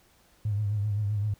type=tone with vibrato; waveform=triangle; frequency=103.83 Hz; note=G#2; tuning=in tune; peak=-21 dBFS; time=0.45-1.34 s; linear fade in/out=5 ms; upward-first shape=triangle; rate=7.7 Hz; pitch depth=77 cents each way; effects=tanh soft clip ceiling -23 dBFS + pink hiss -62 dBFS RMS until 1.39 s